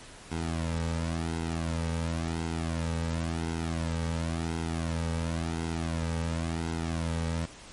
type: tone with flanger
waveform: sawtooth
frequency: 82.41 Hz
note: E2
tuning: in tune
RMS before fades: -31 dBFS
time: 0.31-7.46 s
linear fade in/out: 10 ms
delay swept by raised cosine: 1.7 to 2.9 ms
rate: 0.94 Hz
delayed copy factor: -0.9
effects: pink hiss -48 dBFS RMS until 7.72 s + MP3 48 kbps

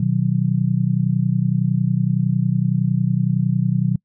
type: chord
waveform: sine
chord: B major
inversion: none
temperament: just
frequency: 123.47 / 154.34 / 185.21 Hz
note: B2 / D#3 / F#3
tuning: 0 / -14 / +2 cents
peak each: -20 dBFS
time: 0-3.96 s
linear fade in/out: 5 ms
effects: noise-tail reverb RT60 0.1 s tail -26 dB re dry

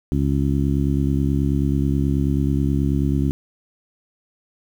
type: harmonic tone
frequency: 69.3 Hz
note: C#2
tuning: in tune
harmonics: 1 / 2 / 3 / 4 / 5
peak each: -22 / -21 / -25 / -23 / -30 dBFS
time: 0.12-3.31 s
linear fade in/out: 0 ms
effects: 8-bit

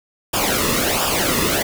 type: noise with flanger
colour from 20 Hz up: pink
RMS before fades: -19 dBFS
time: 0.33-1.63 s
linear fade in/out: 10 ms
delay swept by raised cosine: 0.48 to 1.32 ms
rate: 1.4 Hz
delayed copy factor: -0.7
effects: none

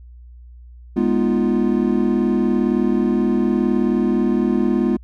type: chord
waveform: triangle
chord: F half-diminished seventh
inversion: first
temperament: equal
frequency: 207.7 / 246.9 / 311.1 / 349.2 Hz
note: Ab3 / Cb4 / Eb4 / F4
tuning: 0 / 0 / 0 / 0 cents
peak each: -18 / -17 / -23 / -19 dBFS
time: 0.96-4.97 s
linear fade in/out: 10 ms
effects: added 60 Hz sine -38 dBFS peak until 5.03 s

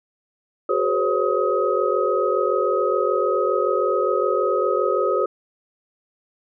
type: tone cluster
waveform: sine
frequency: 372.2 / 417.5 / 503 / 550 / 1263 Hz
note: F#4 / G#4 / B4 / C#5 / D#6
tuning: +10 / +9 / +32 / -14 / +26 cents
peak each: -24 dBFS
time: 0.69-5.26 s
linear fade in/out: 5 ms
effects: none

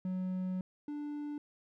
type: tone pair in turn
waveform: triangle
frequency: 185 / 294.1 Hz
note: F#3 / D4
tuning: 0 / +3 cents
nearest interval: minor sixth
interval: 803 cents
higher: second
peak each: -31 / -35 dBFS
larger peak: first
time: 0.05-0.61 / 0.88-1.38 s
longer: first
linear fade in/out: 2 ms
effects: none

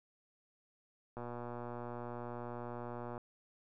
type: click train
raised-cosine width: 1 ms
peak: -30 dBFS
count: 242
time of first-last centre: 1.17-3.178 s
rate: 120 Hz
effects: none

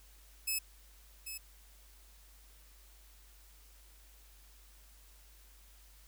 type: tone with echo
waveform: 5% pulse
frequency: 2588 Hz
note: E7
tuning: 32 cents flat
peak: -23 dBFS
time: 0.47-0.59 s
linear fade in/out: 10 ms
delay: 790 ms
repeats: 1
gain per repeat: -9 dB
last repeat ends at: 1.38 s
effects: added 50 Hz sine -58 dBFS peak until 6.07 s + white hiss -63 dBFS RMS until 6.07 s

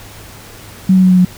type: tone with pitch steps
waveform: sine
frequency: 188.1 / 186.37 / 184.66 / 182.96 / 181.27 Hz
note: F#3 / F#3 / F#3 / F#3 / F#3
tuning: +29 / +13 / -3 / -19 / -35 cents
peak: -5 dBFS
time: 0.89-1.25 s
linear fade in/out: 5 ms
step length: 72 ms
effects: added 103 Hz sine -39 dBFS peak until 1.37 s + pink hiss -36 dBFS RMS until 1.37 s

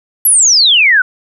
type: exponential sweep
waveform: sine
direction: down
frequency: 11840 to 1446 Hz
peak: -5 dBFS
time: 0.25-1.02 s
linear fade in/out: 5 ms
effects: none

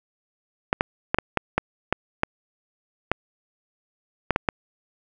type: clicks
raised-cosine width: 0.5 ms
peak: -4 dBFS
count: 12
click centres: 0.729 / 0.809 / 1.145 / 1.186 / 1.373 / 1.58 / 1.926 / 2.234 / 3.116 / 4.307 / 4.361 / 4.488 s
effects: none

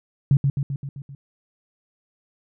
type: tone with echo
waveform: sine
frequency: 138.59 Hz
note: C#3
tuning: in tune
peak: -12 dBFS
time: 0.31-0.37 s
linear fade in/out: 2 ms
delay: 130 ms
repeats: 6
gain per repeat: -4 dB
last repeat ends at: 1.15 s
effects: none

